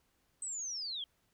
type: linear sweep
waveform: sine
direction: down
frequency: 8210 to 3142 Hz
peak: -37 dBFS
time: 0.42-1.04 s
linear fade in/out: 2 ms
effects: pink hiss -75 dBFS RMS until 1.33 s